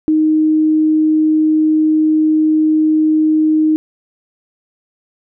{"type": "tone", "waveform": "sine", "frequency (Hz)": 311.1, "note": "D#4", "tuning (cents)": 0, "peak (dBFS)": -9, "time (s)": [0.08, 3.76], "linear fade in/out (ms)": 0, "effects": []}